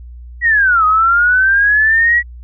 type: linear two-way sweep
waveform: sine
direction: down then up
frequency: 1940 to 1244.5 to 1940 Hz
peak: -8 dBFS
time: 0.41-2.23 s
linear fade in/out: 50 ms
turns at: 0.85 s
effects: added 60 Hz sine -30 dBFS peak until 2.43 s